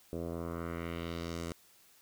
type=tone with low-pass filter sweep; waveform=10% pulse; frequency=84.3 Hz; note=E2; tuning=39 cents sharp; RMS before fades=-39 dBFS; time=0.13-1.52 s; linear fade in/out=0 ms; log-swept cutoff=520 to 9100 Hz; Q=1.6; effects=white hiss -63 dBFS RMS until 2.01 s